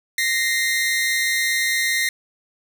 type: tone pair together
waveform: sawtooth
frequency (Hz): 1864.7 / 2082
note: A#6 / C7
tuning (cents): 0 / -9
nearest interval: major second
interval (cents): 191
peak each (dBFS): -18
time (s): 0.18-2.09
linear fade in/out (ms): 2
effects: none